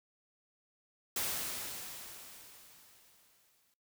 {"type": "noise with exponential decay", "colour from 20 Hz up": "white", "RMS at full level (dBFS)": -34, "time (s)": [1.16, 3.74], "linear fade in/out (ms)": 2, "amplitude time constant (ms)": 560, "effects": ["noise-tail reverb RT60 0.3 s tail -23 dB re dry"]}